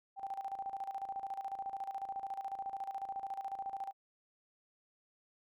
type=tone with tremolo; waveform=sine; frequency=783 Hz; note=G5; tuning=2 cents flat; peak=-36 dBFS; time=0.16-3.93 s; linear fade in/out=50 ms; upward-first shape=square; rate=14 Hz; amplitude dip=70%; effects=none